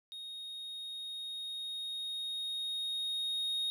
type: tone with level ramp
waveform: triangle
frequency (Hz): 3729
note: A#7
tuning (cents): 0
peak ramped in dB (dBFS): -41 to -30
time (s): 0.12-3.7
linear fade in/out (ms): 0
effects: none